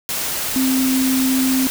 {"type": "tone in noise", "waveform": "sine", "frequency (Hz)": 261.6, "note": "C4", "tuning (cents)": 0, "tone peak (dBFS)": -15, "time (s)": [0.56, 1.67], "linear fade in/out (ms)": 0, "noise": "white", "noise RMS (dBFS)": -23, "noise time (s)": [0.09, 1.7], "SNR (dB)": 5, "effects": []}